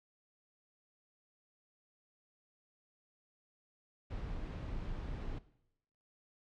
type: noise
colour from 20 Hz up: brown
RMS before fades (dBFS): -41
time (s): 4.1-5.39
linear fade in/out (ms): 10
effects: noise-tail reverb RT60 0.8 s tail -18 dB re dry + low-pass 4000 Hz 12 dB/octave